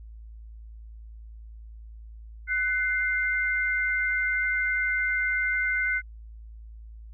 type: tone pair together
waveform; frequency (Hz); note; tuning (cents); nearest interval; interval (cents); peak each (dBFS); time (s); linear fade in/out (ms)
sine; 1497.9 / 2093; F#6 / C7; +21 / 0; tritone; 579; -26; 2.47-6.02; 50
effects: added 55 Hz sine -41 dBFS peak until 7.13 s